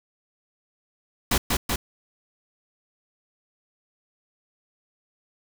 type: noise with echo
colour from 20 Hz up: pink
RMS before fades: -21 dBFS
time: 1.31-1.38 s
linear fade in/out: 5 ms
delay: 190 ms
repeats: 2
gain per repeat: -2 dB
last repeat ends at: 1.76 s
effects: none